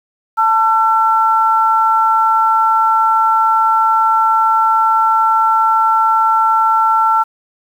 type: tone pair together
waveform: sine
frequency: 887.7 / 1350 Hz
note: A5 / E6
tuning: +15 / +41 cents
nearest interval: perfect fifth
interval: 726 cents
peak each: -12 dBFS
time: 0.37-7.24 s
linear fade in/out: 20 ms
effects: 7-bit